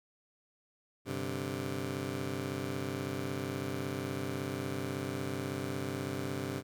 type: chord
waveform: 15% pulse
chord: G suspended fourth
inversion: none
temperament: just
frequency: 98 / 130.67 / 147 Hz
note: G2 / C3 / D3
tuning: 0 / -2 / +2 cents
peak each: -34 / -32 / -36 dBFS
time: 1.05-6.63 s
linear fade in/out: 50 ms
effects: none